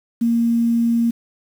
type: tone with quantisation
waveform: sine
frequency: 232.9 Hz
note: A#3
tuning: 1 cent flat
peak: -14 dBFS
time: 0.21-1.11 s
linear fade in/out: 10 ms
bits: 7
effects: none